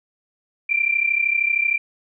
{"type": "tone pair together", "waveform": "sine", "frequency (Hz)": [2348, 2381], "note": ["D7", "D7"], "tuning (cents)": [-1, 23], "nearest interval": "unison", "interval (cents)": 24, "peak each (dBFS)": -20, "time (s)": [0.69, 1.78], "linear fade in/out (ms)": 10, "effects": []}